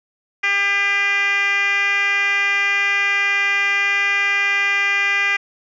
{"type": "tone with band-pass filter", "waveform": "10% pulse", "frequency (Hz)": 400.1, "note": "G4", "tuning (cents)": 35, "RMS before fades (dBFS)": -18, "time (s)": [0.43, 5.37], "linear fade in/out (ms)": 10, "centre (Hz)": 2200, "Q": 3.9, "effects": ["resampled to 16000 Hz"]}